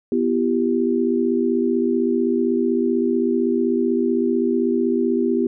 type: chord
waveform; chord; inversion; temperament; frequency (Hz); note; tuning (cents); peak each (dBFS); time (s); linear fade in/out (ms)
sine; E minor; second; equal with one note detuned; 246.9 / 336.2 / 392; B3 / E4 / G4; 0 / +34 / 0; -20 / -22 / -21; 0.12-5.47; 2
effects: none